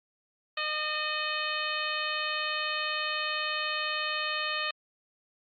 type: harmonic tone with a mistuned harmonic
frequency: 610 Hz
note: D#5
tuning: 34 cents flat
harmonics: 1 / 2 / 3 / 4 / 5 / 6 / 7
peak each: -40 / -35 / -35 / -35 / -37 / -40 / -39 dBFS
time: 0.57-4.71 s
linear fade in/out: 5 ms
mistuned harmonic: 4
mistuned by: +60 cents
effects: Opus 48 kbps